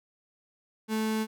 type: tone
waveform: 35% pulse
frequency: 218.6 Hz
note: A3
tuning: 11 cents flat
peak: -25 dBFS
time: 0.88-1.27 s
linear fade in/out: 50 ms
effects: none